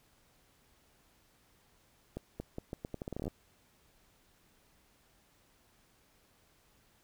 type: accelerating click train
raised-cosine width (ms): 2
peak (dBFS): -25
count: 16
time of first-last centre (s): 2.17-3.28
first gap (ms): 230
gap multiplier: 0.8
effects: pink hiss -68 dBFS RMS until 7.03 s